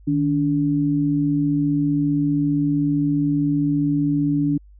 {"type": "tone pair together", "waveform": "sine", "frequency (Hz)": [152.3, 287.5], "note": ["D#3", "D4"], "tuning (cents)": [-37, -37], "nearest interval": "major seventh", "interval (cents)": 1100, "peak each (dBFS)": [-22, -18], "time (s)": [0.07, 4.58], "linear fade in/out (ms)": 10, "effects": ["added 50 Hz sine -44 dBFS peak until 4.79 s"]}